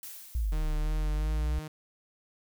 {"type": "noise with exponential decay", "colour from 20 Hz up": "blue", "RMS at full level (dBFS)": -41, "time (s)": [0.03, 1.23], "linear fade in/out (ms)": 1, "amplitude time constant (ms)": 260}
{"type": "exponential two-way sweep", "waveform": "sine", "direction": "down then up", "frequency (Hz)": [63.4, 34.65, 63.4], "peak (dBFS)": -26, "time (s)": [0.35, 1.59], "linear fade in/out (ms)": 0, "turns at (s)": 0.66}
{"type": "tone with vibrato", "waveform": "sawtooth", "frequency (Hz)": 153.1, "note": "D#3", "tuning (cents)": -28, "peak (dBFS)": -34, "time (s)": [0.52, 1.68], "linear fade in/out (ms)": 5, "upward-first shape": "sine", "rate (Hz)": 2.9, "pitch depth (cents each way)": 17}
{"effects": []}